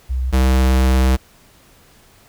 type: tone pair in turn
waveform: sine / square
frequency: 63.8 / 64.88 Hz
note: C2 / C2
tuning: -43 / -14 cents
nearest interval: unison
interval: 29 cents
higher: second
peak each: -17 / -12 dBFS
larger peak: second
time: 0.09-0.32 / 0.32-1.17 s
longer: second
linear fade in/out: 20 ms
effects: pink hiss -50 dBFS RMS until 2.28 s